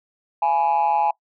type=tone with amplitude modulation; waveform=sine; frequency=837 Hz; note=G#5; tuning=13 cents sharp; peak=-11 dBFS; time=0.42-1.11 s; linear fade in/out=5 ms; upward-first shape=sine; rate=152 Hz; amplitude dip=85%; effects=noise-tail reverb RT60 0.1 s tail -22 dB re dry + tanh soft clip ceiling -12 dBFS